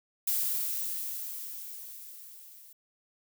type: noise with level ramp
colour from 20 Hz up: violet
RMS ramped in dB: -28 to -53 dBFS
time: 0.27-2.73 s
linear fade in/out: 5 ms
effects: none